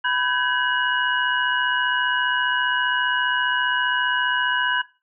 sine tone cluster, 992 / 1533 / 1668 / 2908 Hz, B5 / G6 / G#6 / F#7, +7 / -39 / +7 / -31 cents, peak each -25 / -23 / -25 / -28 dBFS, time 0.04-4.82 s, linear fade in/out 10 ms, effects noise-tail reverb RT60 0.3 s tail -17 dB re dry

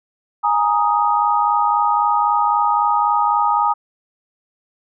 sine chord, Ab suspended second, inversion none, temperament just, 830.6 / 934.4 / 1245.9 Hz, Ab5 / Bb5 / Eb6, 0 / +4 / +2 cents, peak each -18 dBFS, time 0.43-3.74 s, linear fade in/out 20 ms, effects none

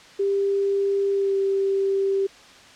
sine tone with pitch glide, 396.5 to 391 Hz, G4 to G4, +20 to -4 cents, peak -19 dBFS, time 0.19-2.27 s, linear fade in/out 10 ms, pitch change -24 cents, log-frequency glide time 1.13-1.36 s, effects white hiss -47 dBFS RMS until 2.75 s + low-pass 5000 Hz 12 dB/octave

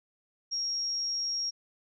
sine tone, 5588 Hz, F8, in tune, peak -29 dBFS, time 0.51-1.51 s, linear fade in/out 20 ms, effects none

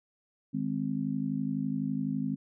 sine chord, Ab major, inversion second, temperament just, 155.74 / 207.7 / 259.6 Hz, Eb3 / Ab3 / C4, +2 / 0 / -13 cents, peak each -35 / -33 / -32 dBFS, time 0.53-2.36 s, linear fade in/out 20 ms, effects none

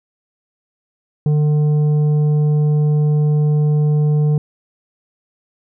sine tone with tanh clipping, 150 Hz, D3, 37 cents sharp, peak -13 dBFS, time 1.26-4.38 s, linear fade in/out 2 ms, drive 7 dB, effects none

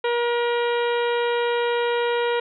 harmonic tone with a mistuned harmonic, 476.5 Hz, A#4, 38 cents sharp, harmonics 1 / 2 / 3 / 4 / 5 / 6 / 7 / 8, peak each -21 / -27 / -31 / -33 / -35 / -37 / -38 / -39 dBFS, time 0.04-2.4 s, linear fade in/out 5 ms, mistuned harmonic 7, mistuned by -45 cents, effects none

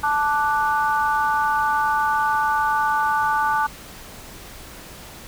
sine chord, D major, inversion second, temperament equal with one note detuned, 876.4 / 1174.7 / 1480 Hz, A5 / D6 / F#6, -7 / 0 / 0 cents, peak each -20 / -23 / -24 dBFS, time 0.03-3.67 s, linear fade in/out 10 ms, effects pink hiss -40 dBFS RMS until 5.27 s

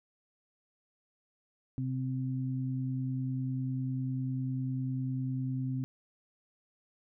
sine tone pair together, 130 / 260 Hz, C3 / C4, -11 / -11 cents, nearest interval octave, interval 1200 cents, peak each -32 / -36 dBFS, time 1.78-5.84 s, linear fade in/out 0 ms, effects none

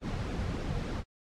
brown noise with flanger, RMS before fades -34 dBFS, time 0.01-1.04 s, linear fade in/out 50 ms, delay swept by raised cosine 0.95 to 3.45 ms, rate 3.4 Hz, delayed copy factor -0.6, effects low-pass 6000 Hz 12 dB/octave + AAC 64 kbps

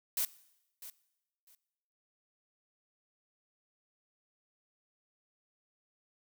blue noise with echo, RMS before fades -32 dBFS, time 0.17-0.25 s, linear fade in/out 2 ms, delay 650 ms, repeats 2, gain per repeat -15 dB, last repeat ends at 1.55 s, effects noise-tail reverb RT60 0.9 s tail -19 dB re dry

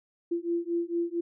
sine beating tone pair, 339.3 / 343.7 Hz, F4 / F4, -50 / -28 cents, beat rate 4.4 Hz, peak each -30 dBFS, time 0.31-1.21 s, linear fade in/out 10 ms, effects none

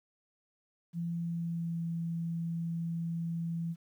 sine tone with pitch glide, 169.6 to 167.17 Hz, E3 to E3, +50 to +25 cents, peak -32 dBFS, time 0.93-3.76 s, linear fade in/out 50 ms, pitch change -25 cents, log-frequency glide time 1.14-1.82 s, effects 11-bit

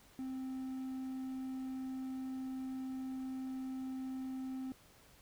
triangle tone, 261.6 Hz, C4, in tune, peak -37 dBFS, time 0.19-4.72 s, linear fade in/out 0 ms, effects pink hiss -63 dBFS RMS until 5.21 s

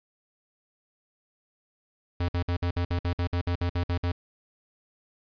square tone bursts, 87.6 Hz, F2, 6 cents sharp, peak -25 dBFS, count 14, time 2.2-4.119 s, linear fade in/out 5 ms, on 86 ms, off 55 ms, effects resampled to 11025 Hz + 9-bit

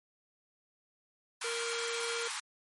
pink high-pass noise, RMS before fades -38 dBFS, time 1.41-2.4 s, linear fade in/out 5 ms, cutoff 900 Hz, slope 48 dB/octave
harmonic tone, 466.2 Hz, A#4, in tune, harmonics 1 / 3 / 5 / 7 / 9, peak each -37 / -42 / -44 / -45 / -47 dBFS, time 1.44-2.28 s, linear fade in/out 5 ms
effects MP3 48 kbps

